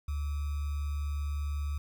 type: tone with sample-and-hold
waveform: sine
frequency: 72.7 Hz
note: D2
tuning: 17 cents flat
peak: -30 dBFS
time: 0.08-1.78 s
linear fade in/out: 5 ms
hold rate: 1225 Hz
effects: none